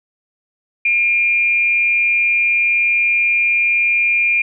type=tone with frequency modulation; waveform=sine; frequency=2400 Hz; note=D7; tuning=37 cents sharp; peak=-12 dBFS; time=0.85-4.42 s; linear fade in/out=5 ms; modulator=219 Hz; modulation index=0.3; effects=none